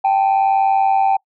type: tone pair together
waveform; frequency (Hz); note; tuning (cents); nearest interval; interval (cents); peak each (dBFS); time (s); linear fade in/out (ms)
sine; 779.5 / 880; G5 / A5; -10 / 0; major second; 210; -11 / -17; 0.04-1.17; 10
effects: noise-tail reverb RT60 0.1 s tail -25 dB re dry + tanh soft clip ceiling -9 dBFS